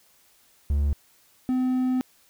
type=tone pair in turn; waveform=triangle; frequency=71.9 / 255.3 Hz; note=D2 / C4; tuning=-36 / -42 cents; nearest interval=octave + minor seventh; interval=2194 cents; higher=second; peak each=-18 / -19 dBFS; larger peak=first; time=0.7-0.93 / 1.49-2.01 s; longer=second; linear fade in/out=0 ms; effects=white hiss -60 dBFS RMS until 2.29 s